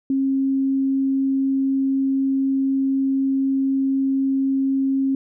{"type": "tone", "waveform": "sine", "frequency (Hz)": 269.6, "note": "C#4", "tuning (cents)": -48, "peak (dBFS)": -17, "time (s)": [0.1, 5.15], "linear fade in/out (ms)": 2, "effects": []}